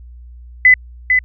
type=tone with echo; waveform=sine; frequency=2010 Hz; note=B6; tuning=30 cents sharp; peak=-4 dBFS; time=0.65-0.74 s; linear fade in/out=2 ms; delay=450 ms; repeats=1; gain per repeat=-5 dB; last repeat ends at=1.19 s; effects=added 60 Hz sine -34 dBFS peak until 1.24 s